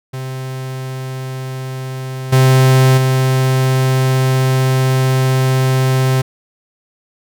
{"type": "tone with level steps", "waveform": "45% pulse", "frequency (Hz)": 130.81, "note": "C3", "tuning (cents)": 0, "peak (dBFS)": [-22, -7, -11], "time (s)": [0.13, 6.22], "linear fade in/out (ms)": 10, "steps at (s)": [2.32, 2.97], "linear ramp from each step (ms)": 10, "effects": []}